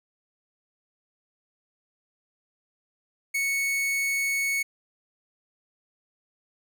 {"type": "tone", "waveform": "45% pulse", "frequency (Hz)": 2214, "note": "C#7", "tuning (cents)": -3, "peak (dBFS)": -24, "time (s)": [3.34, 4.63], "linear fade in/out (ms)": 10, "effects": []}